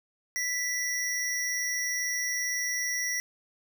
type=tone pair together; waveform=square; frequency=1975.5 / 5654 Hz; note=B6 / F8; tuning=0 / +20 cents; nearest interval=octave + tritone; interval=1820 cents; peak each=-31 / -32 dBFS; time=0.36-3.2 s; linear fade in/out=0 ms; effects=none